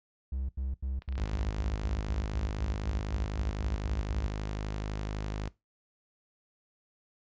triangle tone bursts, 65.9 Hz, C2, 13 cents sharp, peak -29 dBFS, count 16, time 0.32-4.27 s, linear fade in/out 5 ms, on 170 ms, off 82 ms
clicks, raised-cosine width 0.3 ms, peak -32 dBFS, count 11, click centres 1.021 / 1.088 / 1.125 / 1.155 / 1.188 / 1.22 / 1.26 / 1.291 / 1.34 / 1.388 / 1.431 s
sawtooth tone, 51.91 Hz, G#1, in tune, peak -29 dBFS, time 1.17-5.49 s, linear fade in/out 10 ms
effects noise-tail reverb RT60 0.2 s tail -20 dB re dry + resampled to 16000 Hz

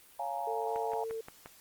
sine chord, Bb minor seventh, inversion first, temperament just, 559.4 / 699.2 / 839.1 / 932.3 Hz, Db5 / F5 / Ab5 / Bb5, +16 / +2 / +18 / 0 cents, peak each -43 / -37 / -37 / -40 dBFS, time 0.19-1.04 s, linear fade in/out 5 ms
sine tone, 449.4 Hz, A4, 37 cents sharp, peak -35 dBFS, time 0.47-1.21 s, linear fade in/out 5 ms
click train, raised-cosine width 0.5 ms, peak -29 dBFS, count 5, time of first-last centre 0.76-1.459 s, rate 5.72 Hz
effects white hiss -58 dBFS RMS until 1.6 s + Opus 32 kbps

